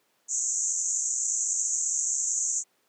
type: band-pass noise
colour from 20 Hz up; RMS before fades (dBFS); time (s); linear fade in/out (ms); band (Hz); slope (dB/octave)
white; -28; 0.28-2.64; 50; 6300 to 7500; 96
effects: pink hiss -69 dBFS RMS until 2.88 s + high-pass 300 Hz 12 dB/octave

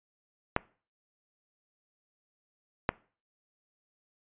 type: clicks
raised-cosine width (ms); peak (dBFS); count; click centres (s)
0.5; -9; 2; 0.564 / 2.891
effects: noise-tail reverb RT60 0.4 s tail -22 dB re dry + resampled to 8000 Hz

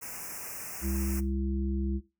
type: band-stop noise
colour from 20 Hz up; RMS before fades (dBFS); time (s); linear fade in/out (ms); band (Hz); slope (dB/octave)
white; -40; 0.01-1.21; 20; 2700 to 5200; 96
type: harmonic tone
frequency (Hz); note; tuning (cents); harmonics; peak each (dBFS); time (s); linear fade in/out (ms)
66.9; C2; +39; 1 / 3 / 5; -30 / -34 / -36; 0.81-2.01; 50
effects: noise-tail reverb RT60 0.3 s tail -17 dB re dry

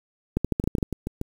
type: two click trains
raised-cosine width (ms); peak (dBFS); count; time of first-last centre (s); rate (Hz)
3; -15 / -9; 5 / 7; 0.64-1.214 / 0.37-0.828; 6.97 / 13.1
effects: 7-bit

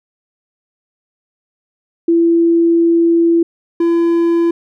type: tone pair in turn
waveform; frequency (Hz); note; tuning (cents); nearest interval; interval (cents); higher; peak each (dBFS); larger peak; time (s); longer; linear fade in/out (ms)
sine / triangle; 335.9 / 337.7; E4 / E4; +33 / +42; unison; 9; second; -8; neither; 2.08-3.43 / 3.8-4.51; first; 5
effects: none

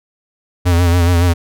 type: tone with vibrato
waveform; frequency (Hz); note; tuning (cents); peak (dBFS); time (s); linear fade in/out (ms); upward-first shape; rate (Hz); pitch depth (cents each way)
square; 86.9; F2; -8; -10; 0.65-1.34; 20; sine; 7.1; 53
effects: none

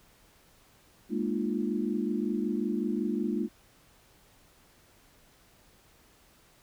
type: chord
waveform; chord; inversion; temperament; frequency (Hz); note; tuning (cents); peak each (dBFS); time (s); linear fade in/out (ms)
sine; Bb dominant seventh; third; equal with one note detuned; 207.7 / 233.1 / 301.4 / 349.2; Ab3 / Bb3 / D4 / F4; 0 / 0 / +45 / 0; -32 / -32 / -34 / -34; 1.09-3.49; 50
effects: pink hiss -61 dBFS RMS until 6.62 s

